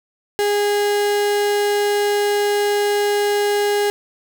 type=tone; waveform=35% pulse; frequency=410.8 Hz; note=G#4; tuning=19 cents flat; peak=-14 dBFS; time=0.39-3.9 s; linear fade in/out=0 ms; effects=none